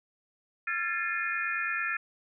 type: tone cluster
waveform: sine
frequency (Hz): 1367 / 1671 / 1760 / 2122 / 2457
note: F6 / G#6 / A6 / C7 / D#7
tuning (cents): -37 / +10 / 0 / +24 / -22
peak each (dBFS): -34 / -38 / -33 / -39 / -34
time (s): 0.67-1.97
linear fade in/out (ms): 5
effects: none